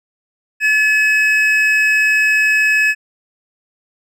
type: tone pair together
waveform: triangle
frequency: 1721.2 / 2561 Hz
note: A6 / D#7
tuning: -39 / +49 cents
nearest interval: perfect fifth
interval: 688 cents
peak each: -12 dBFS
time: 0.6-2.95 s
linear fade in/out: 50 ms
effects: none